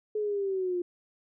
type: linear sweep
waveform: sine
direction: down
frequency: 428.9 to 349.2 Hz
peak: -27 dBFS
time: 0.15-0.82 s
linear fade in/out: 5 ms
effects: none